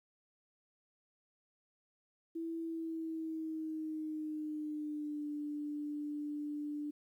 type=tone with pitch glide; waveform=sine; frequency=329.6 to 295.3 Hz; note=E4 to D4; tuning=0 to +10 cents; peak=-37 dBFS; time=2.35-6.91 s; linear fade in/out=10 ms; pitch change=-190 cents; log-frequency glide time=2.59-5.28 s; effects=12-bit